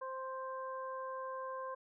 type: harmonic tone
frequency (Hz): 524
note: C5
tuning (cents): +2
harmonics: 1 / 2 / 3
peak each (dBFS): -43 / -42 / -53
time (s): 0.01-1.75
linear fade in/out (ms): 10
effects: none